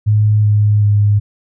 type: tone with pitch steps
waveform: sine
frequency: 106.1 / 104.7 / 103.32 Hz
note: G#2 / G#2 / G#2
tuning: +38 / +15 / -8 cents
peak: -8 dBFS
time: 0.06-1.2 s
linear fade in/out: 20 ms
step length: 380 ms
effects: none